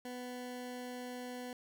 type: tone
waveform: 20% pulse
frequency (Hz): 248.4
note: B3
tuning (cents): +10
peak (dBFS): -37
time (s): 0.05-1.53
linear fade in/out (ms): 2
effects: none